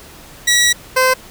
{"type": "tone pair in turn", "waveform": "15% pulse", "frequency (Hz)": [1927, 515.7], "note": ["B6", "C5"], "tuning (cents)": [-43, -25], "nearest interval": "octave + major seventh", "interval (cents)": 2282, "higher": "first", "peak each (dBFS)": -4, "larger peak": "neither", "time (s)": [[0.47, 0.73], [0.96, 1.14]], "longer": "first", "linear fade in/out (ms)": 10, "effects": ["pink hiss -39 dBFS RMS until 1.3 s"]}